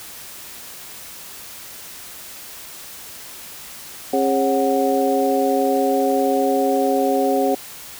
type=tone cluster; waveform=sine; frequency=270.6 / 408 / 544 / 740 Hz; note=C#4 / G#4 / C#5 / F#5; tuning=-42 / -31 / -33 / 0 cents; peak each=-21 dBFS; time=4.13-7.55 s; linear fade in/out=5 ms; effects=white hiss -37 dBFS RMS until 7.99 s